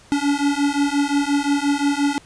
square beating tone pair, 282.5 / 288.2 Hz, C#4 / D4, +33 / -33 cents, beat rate 5.7 Hz, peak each -21 dBFS, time 0.12-2.18 s, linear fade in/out 0 ms, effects pink hiss -49 dBFS RMS until 2.25 s + resampled to 22050 Hz

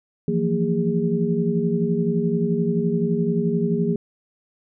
sine tone cluster, 165 / 176.6 / 229.2 / 408.7 Hz, E3 / F3 / A#3 / G#4, +2 / +20 / -29 / -28 cents, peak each -24 dBFS, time 0.28-3.96 s, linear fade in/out 2 ms, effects none

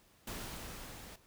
pink noise with level ramp, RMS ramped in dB -42 to -51 dBFS, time 0.27-1.16 s, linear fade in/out 5 ms, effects pink hiss -66 dBFS RMS until 1.26 s

